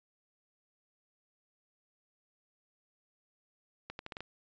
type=accelerating click train; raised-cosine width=0.3 ms; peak=-25 dBFS; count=6; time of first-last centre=3.9-4.206 s; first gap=91 ms; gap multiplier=0.8; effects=resampled to 16000 Hz